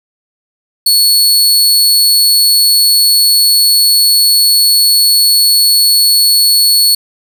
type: tone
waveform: sawtooth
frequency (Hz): 4400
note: C#8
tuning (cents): -14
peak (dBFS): -3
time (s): 0.86-6.95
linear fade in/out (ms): 5
effects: none